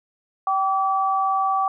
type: tone pair together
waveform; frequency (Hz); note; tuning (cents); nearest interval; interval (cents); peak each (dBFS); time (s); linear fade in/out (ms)
sine; 773.8 / 1152; G5 / D6; -23 / -34; perfect fifth; 689; -21; 0.47-1.68; 2
effects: none